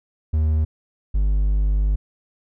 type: tone pair in turn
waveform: triangle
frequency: 77.78 / 50.19 Hz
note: D#2 / G1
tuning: 0 / +42 cents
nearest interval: minor sixth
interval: 758 cents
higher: first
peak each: -14 dBFS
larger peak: neither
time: 0.33-0.65 / 1.14-1.96 s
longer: second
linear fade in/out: 10 ms
effects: none